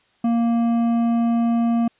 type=tone with hard clipping; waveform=sine; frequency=233.1 Hz; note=A#3; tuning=in tune; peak=-18 dBFS; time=0.24-1.88 s; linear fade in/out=5 ms; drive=8 dB; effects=white hiss -61 dBFS RMS until 1.99 s + resampled to 8000 Hz